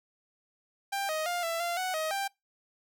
sawtooth tone with pitch steps, 792 / 626 / 703 / 666 / 691 / 742 / 630 / 789 Hz, G5 / D#5 / F5 / E5 / F5 / F#5 / D#5 / G5, +18 / +10 / +11 / +18 / -19 / +5 / +21 / +11 cents, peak -26 dBFS, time 0.92-2.28 s, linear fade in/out 10 ms, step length 170 ms, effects noise-tail reverb RT60 0.2 s tail -24 dB re dry

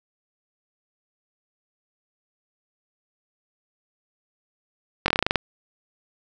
slowing click train, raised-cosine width 0.3 ms, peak -3 dBFS, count 10, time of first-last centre 5.06-5.357 s, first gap 21 ms, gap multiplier 1.11, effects none

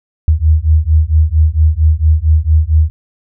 sine beating tone pair, 76.2 / 80.6 Hz, D#2 / E2, -36 / -38 cents, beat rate 4.4 Hz, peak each -10 dBFS, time 0.28-2.9 s, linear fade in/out 0 ms, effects none

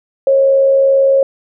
sine tone with frequency modulation, 543 Hz, C#5, 36 cents flat, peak -7 dBFS, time 0.27-1.23 s, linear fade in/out 2 ms, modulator 77.5 Hz, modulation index 0.24, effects none

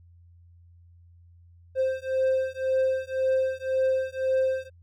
triangle beating tone pair, 523.3 / 525.2 Hz, C5 / C5, 0 / +6 cents, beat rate 1.9 Hz, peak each -24 dBFS, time 1.75-4.7 s, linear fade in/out 50 ms, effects added 86 Hz sine -51 dBFS peak until 4.82 s

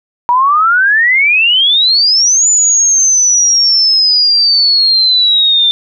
sine exponential two-way sweep, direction up then down, 949 to 7040 to 3556 Hz, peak -6 dBFS, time 0.29-5.71 s, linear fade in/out 0 ms, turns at 2.48 s, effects none

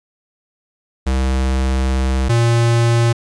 square tone pair in turn, 65.41 / 117.19 Hz, C2 / A#2, 0 / +10 cents, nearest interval minor seventh, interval 1010 cents, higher second, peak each -15 / -12 dBFS, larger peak second, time 1.06-2.29 / 2.29-3.13 s, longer first, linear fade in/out 10 ms, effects resampled to 22050 Hz + 9-bit

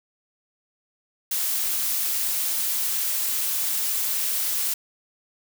blue noise, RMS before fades -25 dBFS, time 1.31-4.74 s, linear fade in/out 5 ms, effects none

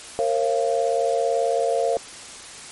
sine tone cluster, 461.8 / 540 / 687 Hz, A#4 / C#5 / F5, -16 / -45 / -29 cents, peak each -23 dBFS, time 0.19-1.97 s, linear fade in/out 0 ms, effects white hiss -39 dBFS RMS until 2.71 s + MP3 48 kbps

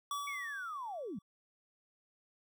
square tone with exponential decay, 1144 Hz, D6, 46 cents flat, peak -35 dBFS, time 0.11-1.22 s, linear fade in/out 2 ms, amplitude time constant 240 ms
sine linear sweep, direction down, 2274 to 160.8 Hz, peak -39 dBFS, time 0.27-1.19 s, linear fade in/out 5 ms
effects none

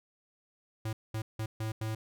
square tone bursts at uneven times, 110 Hz, A2, in tune, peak -33 dBFS, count 5, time 0.85-0.93 / 1.14-1.22 / 1.39-1.46 / 1.6-1.72 / 1.81-1.95 s, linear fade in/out 5 ms, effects none

